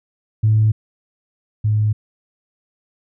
sine tone pair in turn, 108.6 / 106.73 Hz, A2 / G#2, -22 / +48 cents, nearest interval unison, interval 30 cents, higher first, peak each -10 / -13 dBFS, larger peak first, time 0.43-0.72 / 1.64-1.93 s, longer neither, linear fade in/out 10 ms, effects tanh soft clip ceiling -6 dBFS

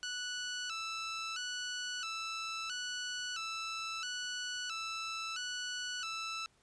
15% pulse tone with vibrato, 1396.9 Hz, F6, in tune, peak -31 dBFS, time 0.03-6.46 s, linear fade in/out 0 ms, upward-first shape square, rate 0.75 Hz, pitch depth 97 cents each way, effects pink hiss -70 dBFS RMS until 6.62 s + resampled to 22050 Hz

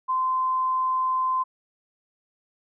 sine tone, 1034 Hz, C6, 21 cents flat, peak -21 dBFS, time 0.08-1.44 s, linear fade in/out 20 ms, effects none

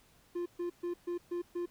triangle tone bursts, 349.2 Hz, F4, in tune, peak -31 dBFS, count 6, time 0.35-1.66 s, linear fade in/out 10 ms, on 110 ms, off 130 ms, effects pink hiss -65 dBFS RMS until 1.7 s

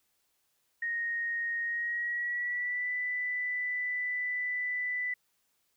sine tone with pitch glide, 1864.7 to 1987 Hz, A#6 to B6, 0 to +10 cents, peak -30 dBFS, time 0.82-5.14 s, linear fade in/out 5 ms, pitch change +110 cents, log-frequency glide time 1.63-2.92 s, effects white hiss -75 dBFS RMS until 5.76 s

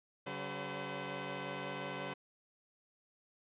10% pulse tone cluster, 140.8 / 189.6 / 509 Hz, C#3 / F#3 / C5, +27 / +43 / -48 cents, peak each -36 / -36 / -35 dBFS, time 0.26-2.14 s, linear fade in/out 10 ms, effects resampled to 8000 Hz

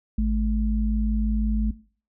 sine tone pair together, 52.89 / 215.2 Hz, G#1 / A3, +32 / -38 cents, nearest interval 2 octaves, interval 2430 cents, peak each -21 / -24 dBFS, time 0.18-1.71 s, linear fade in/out 5 ms, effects noise-tail reverb RT60 0.4 s tail -18 dB re dry

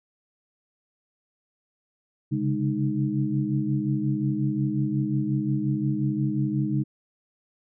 sine tone cluster, 135.1 / 140.7 / 206.8 / 309.4 Hz, C#3 / C#3 / G#3 / D#4, -44 / +26 / -7 / -10 cents, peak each -28 dBFS, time 2.31-6.84 s, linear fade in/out 20 ms, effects none

